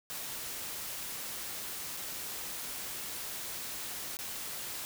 white noise with dropouts, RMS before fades -40 dBFS, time 0.1-4.85 s, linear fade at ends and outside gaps 0 ms, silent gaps 1.967-1.971 / 4.169-4.189 s, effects none

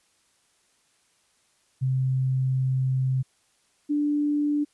sine tone pair in turn, 130.81 / 293.7 Hz, C3 / D4, 0 / 0 cents, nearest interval octave + major second, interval 1400 cents, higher second, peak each -21 dBFS, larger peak neither, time 1.81-3.23 / 3.89-4.65 s, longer first, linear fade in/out 20 ms, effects white hiss -66 dBFS RMS until 4.73 s + resampled to 24000 Hz

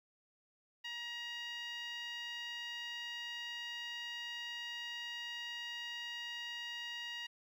10% pulse tone with band-pass filter, 949 Hz, A#5, 31 cents sharp, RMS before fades -44 dBFS, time 0.84-7.27 s, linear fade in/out 10 ms, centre 2400 Hz, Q 2.5, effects 12-bit

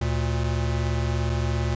square tone pair together, 73.42 / 116.54 Hz, D2 / A#2, 0 / 0 cents, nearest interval minor sixth, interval 800 cents, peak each -26 dBFS, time 0.01-1.75 s, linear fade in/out 5 ms, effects resampled to 16000 Hz

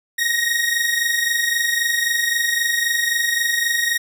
sawtooth tone pair together, 1864.7 / 1888.5 Hz, A#6 / A#6, 0 / +22 cents, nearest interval unison, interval 22 cents, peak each -17 / -17 dBFS, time 0.18-3.98 s, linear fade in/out 10 ms, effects none

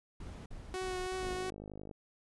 brown noise bursts, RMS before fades -46 dBFS, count 4, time 0.2-1.375 s, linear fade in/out 5 ms, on 260 ms, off 45 ms
sawtooth tone with vibrato, 370 Hz, F#4, in tune, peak -32 dBFS, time 0.74-1.5 s, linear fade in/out 0 ms, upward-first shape triangle, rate 3 Hz, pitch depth 21 cents each way
click train, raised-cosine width 2 ms, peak -33 dBFS, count 36, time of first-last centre 1.23-1.912 s, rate 51.3 Hz
effects resampled to 24000 Hz

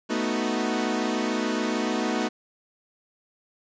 sawtooth chord, B dominant seventh, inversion third, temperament equal, 220 / 246.9 / 311.1 / 370 Hz, A3 / B3 / D#4 / F#4, 0 / 0 / 0 / 0 cents, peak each -25 / -25 / -26 / -28 dBFS, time 0.09-2.29 s, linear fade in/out 20 ms, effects resampled to 16000 Hz + 9-bit

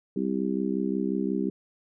harmonic tone, 65.6 Hz, C2, 5 cents sharp, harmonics 3 / 4 / 5 / 6, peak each -29 / -30 / -31 / -32 dBFS, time 0.16-1.5 s, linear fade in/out 5 ms, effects none

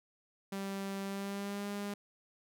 sawtooth tone with pitch glide, 196 to 202.9 Hz, G3 to G#3, 0 to -40 cents, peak -33 dBFS, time 0.52-1.94 s, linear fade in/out 5 ms, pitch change +60 cents, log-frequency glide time 1.03-1.68 s, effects none

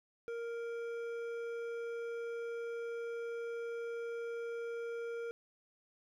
sine tone with hard clipping, 466.2 Hz, A#4, in tune, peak -40 dBFS, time 0.28-5.31 s, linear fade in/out 0 ms, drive 9 dB, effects none

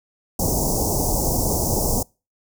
pink band-stop noise, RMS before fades -21 dBFS, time 0.39-2.03 s, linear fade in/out 5 ms, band 890 to 5400 Hz, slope 48 dB/octave, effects noise-tail reverb RT60 0.3 s tail -26 dB re dry

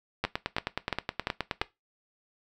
two click trains, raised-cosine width 0.3 ms, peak -11 / -12 dBFS, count 5 / 14, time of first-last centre 0.24-1.615 / 0.25-1.617 s, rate 2.91 / 9.51 Hz, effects noise-tail reverb RT60 0.2 s tail -18 dB re dry

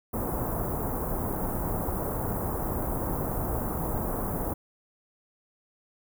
pink band-stop noise, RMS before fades -30 dBFS, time 0.13-4.54 s, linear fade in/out 10 ms, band 1100 to 13000 Hz, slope 24 dB/octave, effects none

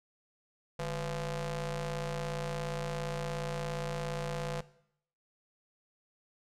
sawtooth ring-modulated tone, 176.3 Hz, F3, 17 cents sharp, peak -27 dBFS, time 0.79-4.61 s, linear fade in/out 5 ms, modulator 324 Hz, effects noise-tail reverb RT60 0.7 s tail -18 dB re dry + low-pass 9000 Hz 12 dB/octave

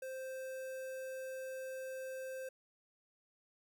square tone with notch filter, 523.3 Hz, C5, in tune, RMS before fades -44 dBFS, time 0.02-2.49 s, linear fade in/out 5 ms, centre 4000 Hz, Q 1.1, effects none

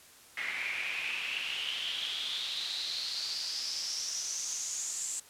pink noise with band-pass filter sweep, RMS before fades -36 dBFS, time 0.37-5.2 s, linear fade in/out 5 ms, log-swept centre 2100 to 7600 Hz, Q 6.8, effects white hiss -56 dBFS RMS until 5.29 s + low-pass 12000 Hz 12 dB/octave

